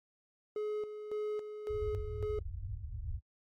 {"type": "tone with tremolo", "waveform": "triangle", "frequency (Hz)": 423.2, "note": "G#4", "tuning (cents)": 33, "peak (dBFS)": -31, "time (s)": [0.56, 2.39], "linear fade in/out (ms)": 2, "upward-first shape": "square", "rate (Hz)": 1.8, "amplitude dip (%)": 60}
{"type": "low-pass noise", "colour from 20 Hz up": "white", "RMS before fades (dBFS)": -40, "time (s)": [1.68, 3.21], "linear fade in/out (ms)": 50, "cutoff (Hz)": 110, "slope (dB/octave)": 96}
{"effects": ["noise-tail reverb RT60 0.1 s tail -26 dB re dry", "MP3 64 kbps"]}